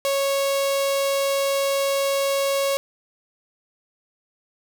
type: tone with notch filter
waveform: sawtooth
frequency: 552 Hz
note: C#5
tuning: 7 cents flat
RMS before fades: -22 dBFS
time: 0.05-2.77 s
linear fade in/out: 0 ms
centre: 1500 Hz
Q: 1.5
effects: none